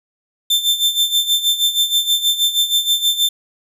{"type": "tone with tremolo", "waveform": "40% pulse", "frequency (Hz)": 3559, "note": "A7", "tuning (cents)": 19, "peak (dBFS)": -10, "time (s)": [0.5, 3.29], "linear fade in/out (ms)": 5, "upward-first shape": "sine", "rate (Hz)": 6.3, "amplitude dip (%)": 75, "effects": []}